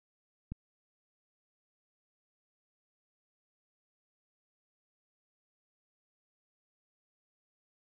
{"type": "click", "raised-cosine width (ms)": 5, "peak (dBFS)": -26, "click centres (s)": 0.52, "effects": []}